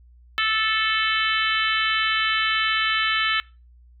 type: harmonic tone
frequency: 438.5 Hz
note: A4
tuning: 6 cents flat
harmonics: 3 / 4 / 5 / 6 / 7 / 8 / 9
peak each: -25 / -25 / -28 / -29 / -26 / -33 / -32 dBFS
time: 0.38-3.4 s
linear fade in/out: 0 ms
effects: noise-tail reverb RT60 0.3 s tail -22 dB re dry + added 60 Hz sine -48 dBFS peak until 4 s